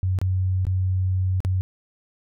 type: tone with dropouts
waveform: sine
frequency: 93.2 Hz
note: F#2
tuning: 13 cents sharp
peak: -19 dBFS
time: 0.03-1.61 s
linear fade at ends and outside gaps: 0 ms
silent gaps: 0.188-0.215 / 0.652-0.668 / 1.404-1.449 s
effects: none